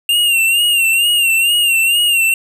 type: tone with vibrato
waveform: square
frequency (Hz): 2780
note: F7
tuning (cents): -9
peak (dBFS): -11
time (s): 0.09-2.34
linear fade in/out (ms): 2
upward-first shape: sine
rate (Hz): 2.2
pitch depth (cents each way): 68
effects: none